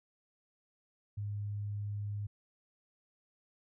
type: tone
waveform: sine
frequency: 102.9 Hz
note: G#2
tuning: 16 cents flat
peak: -35 dBFS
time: 1.17-2.27 s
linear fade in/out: 10 ms
effects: none